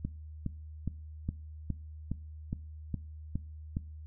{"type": "click train", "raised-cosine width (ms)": 5, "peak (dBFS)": -20, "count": 10, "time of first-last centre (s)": [0.05, 3.769], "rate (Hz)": 2.42, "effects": ["noise-tail reverb RT60 0.4 s tail -21 dB re dry", "added 77 Hz sine -43 dBFS peak until 4.06 s"]}